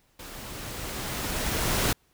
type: noise with level ramp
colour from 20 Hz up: pink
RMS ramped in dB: -42 to -24 dBFS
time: 0.19-1.93 s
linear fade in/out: 5 ms
effects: pink hiss -66 dBFS RMS until 2.13 s